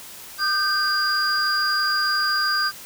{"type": "tone cluster", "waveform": "sine", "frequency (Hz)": [1211, 1557, 4816], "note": ["D#6", "G6", "D8"], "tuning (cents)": [-47, -12, 43], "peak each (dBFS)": [-24, -22, -22], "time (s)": [0.38, 2.72], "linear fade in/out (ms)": 50, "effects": ["tanh soft clip ceiling -11 dBFS", "white hiss -40 dBFS RMS until 2.85 s"]}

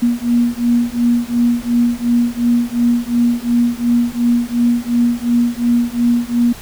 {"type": "beating tone pair", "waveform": "sine", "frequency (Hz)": [237.4, 240.2], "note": ["A#3", "B3"], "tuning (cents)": [32, -48], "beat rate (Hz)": 2.8, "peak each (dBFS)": -15, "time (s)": [0.02, 6.53], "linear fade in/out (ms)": 10, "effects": ["pink hiss -35 dBFS RMS until 6.61 s"]}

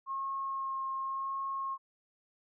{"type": "tone with vibrato", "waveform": "sine", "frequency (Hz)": 1078, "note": "C#6", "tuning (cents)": -49, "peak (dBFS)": -33, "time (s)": [0.06, 1.78], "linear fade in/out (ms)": 50, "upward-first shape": "sine", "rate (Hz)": 0.9, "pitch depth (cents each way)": 12, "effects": []}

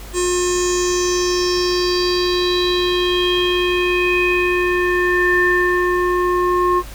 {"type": "tone with low-pass filter sweep", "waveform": "square", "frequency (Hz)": 357.8, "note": "F4", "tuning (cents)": 42, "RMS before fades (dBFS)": -17, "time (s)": [0.13, 6.83], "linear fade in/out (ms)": 50, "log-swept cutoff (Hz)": [8000, 1200], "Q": 6.7, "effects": ["added 50 Hz sine -33 dBFS peak until 6.94 s", "pink hiss -38 dBFS RMS until 6.94 s"]}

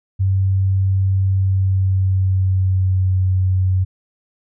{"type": "tone with pitch glide", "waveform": "sine", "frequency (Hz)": [95.9, 93.33], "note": ["G2", "F#2"], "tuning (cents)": [-37, 15], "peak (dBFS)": -13, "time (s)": [0.19, 3.85], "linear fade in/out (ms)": 20, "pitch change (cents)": -48, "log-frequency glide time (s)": [1.29, 3.19], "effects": []}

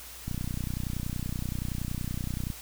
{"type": "click train", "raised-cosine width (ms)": 5, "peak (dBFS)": -20, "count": 69, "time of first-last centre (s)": [0.28, 2.502], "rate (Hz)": 30.6, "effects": ["added 60 Hz sine -51 dBFS peak until 2.61 s", "white hiss -45 dBFS RMS until 2.61 s"]}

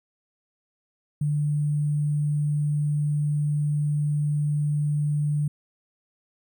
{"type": "tone with sample-and-hold", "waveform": "sine", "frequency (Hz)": 148, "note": "D3", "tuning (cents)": 14, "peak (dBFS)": -21, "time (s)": [1.21, 5.48], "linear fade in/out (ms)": 5, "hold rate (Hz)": 8820, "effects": []}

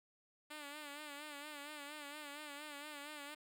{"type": "tone with vibrato", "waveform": "5% pulse", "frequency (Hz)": 293.7, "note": "D4", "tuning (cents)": 0, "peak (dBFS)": -36, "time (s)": [0.5, 3.35], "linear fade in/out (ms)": 10, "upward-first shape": "sine", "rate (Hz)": 4.3, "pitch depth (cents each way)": 65, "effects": []}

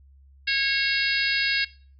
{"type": "harmonic tone", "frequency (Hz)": 547, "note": "C#5", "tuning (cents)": -23, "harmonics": [3, 4, 5, 6, 7, 8, 9], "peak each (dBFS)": [-27, -28, -28, -35, -31, -31, -30], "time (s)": [0.47, 1.65], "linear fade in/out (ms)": 10, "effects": ["noise-tail reverb RT60 0.4 s tail -19 dB re dry", "added 68 Hz sine -50 dBFS peak until 1.99 s"]}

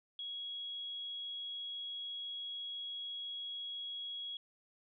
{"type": "tone", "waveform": "sine", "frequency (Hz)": 3322, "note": "G#7", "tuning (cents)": 0, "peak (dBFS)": -40, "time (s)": [0.19, 4.37], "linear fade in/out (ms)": 2, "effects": []}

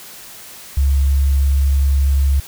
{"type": "tone", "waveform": "sine", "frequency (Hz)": 69, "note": "C#2", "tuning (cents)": -7, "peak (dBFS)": -11, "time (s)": [0.77, 2.4], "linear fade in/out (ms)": 5, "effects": ["white hiss -37 dBFS RMS until 2.47 s"]}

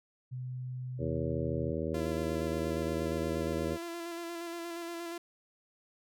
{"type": "tone", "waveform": "sine", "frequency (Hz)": 126.7, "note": "B2", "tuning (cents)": 45, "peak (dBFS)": -36, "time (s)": [0.31, 1.72], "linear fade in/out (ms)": 20}
{"type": "harmonic tone", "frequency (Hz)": 79.9, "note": "D#2", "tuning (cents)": 47, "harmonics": [1, 2, 3, 4, 5, 6, 7], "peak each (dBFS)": [-39, -39, -39, -39, -39, -39, -39], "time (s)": [0.98, 3.78], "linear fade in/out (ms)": 50}
{"type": "tone with vibrato", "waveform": "sawtooth", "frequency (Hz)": 339.7, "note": "F4", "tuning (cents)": -48, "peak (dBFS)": -34, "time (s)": [1.94, 5.18], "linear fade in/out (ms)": 5, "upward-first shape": "square", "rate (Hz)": 8.5, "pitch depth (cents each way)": 21}
{"effects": []}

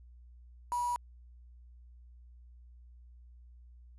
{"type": "tone with quantisation", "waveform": "sine", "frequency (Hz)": 968, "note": "B5", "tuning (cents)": -35, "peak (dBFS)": -30, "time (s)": [0.72, 0.96], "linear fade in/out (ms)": 0, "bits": 7, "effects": ["added 60 Hz sine -52 dBFS peak until 3.98 s", "resampled to 24000 Hz"]}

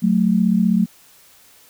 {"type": "tone pair together", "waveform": "sine", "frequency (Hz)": [185, 220.7], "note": ["F#3", "A3"], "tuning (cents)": [0, 5], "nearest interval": "minor third", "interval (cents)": 305, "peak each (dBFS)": -16, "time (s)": [0.02, 0.86], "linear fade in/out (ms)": 20, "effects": ["white hiss -50 dBFS RMS until 1.69 s"]}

